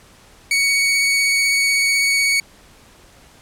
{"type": "tone with vibrato", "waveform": "sawtooth", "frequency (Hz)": 2235, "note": "C#7", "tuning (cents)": 14, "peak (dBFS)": -11, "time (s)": [0.51, 2.4], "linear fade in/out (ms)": 2, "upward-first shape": "sine", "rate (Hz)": 16, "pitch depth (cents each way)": 11, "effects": ["pink hiss -48 dBFS RMS until 3.41 s", "low-pass 11000 Hz 12 dB/octave"]}